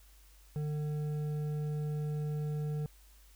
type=tone with hard clipping; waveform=sine; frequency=150 Hz; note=D3; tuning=37 cents sharp; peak=-34 dBFS; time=0.56-2.86 s; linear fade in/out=0 ms; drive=7 dB; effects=added 50 Hz sine -57 dBFS peak until 3.35 s + white hiss -64 dBFS RMS until 3.35 s